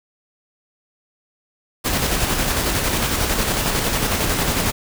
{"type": "noise with tremolo", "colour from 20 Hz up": "pink", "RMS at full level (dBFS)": -19, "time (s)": [1.84, 4.72], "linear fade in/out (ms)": 20, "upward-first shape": "square", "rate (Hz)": 11, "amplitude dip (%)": 30, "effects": []}